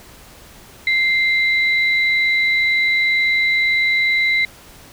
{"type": "tone pair together", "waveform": "sine", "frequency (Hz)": [2093, 3951], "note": ["C7", "B7"], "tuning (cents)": [0, 0], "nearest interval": "major seventh", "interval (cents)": 1100, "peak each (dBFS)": [-14, -24], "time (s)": [0.87, 4.45], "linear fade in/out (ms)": 2, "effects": ["pink hiss -43 dBFS RMS until 4.92 s"]}